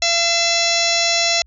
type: harmonic tone with a mistuned harmonic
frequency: 681 Hz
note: F5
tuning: 44 cents flat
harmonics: 1 / 2 / 3 / 4 / 5 / 6 / 7 / 8 / 9 / 10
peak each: -22 / -33 / -24 / -23 / -25 / -21 / -30 / -22 / -26 / -26 dBFS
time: 0.02-1.42 s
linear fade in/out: 2 ms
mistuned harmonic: 4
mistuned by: -51 cents
effects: added 60 Hz sine -48 dBFS peak until 1.46 s